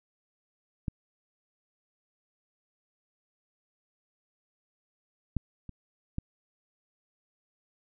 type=clicks; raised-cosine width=5 ms; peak=-18 / -16 / -29 / -19 dBFS; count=4; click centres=0.882 / 5.367 / 5.693 / 6.184 s; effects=none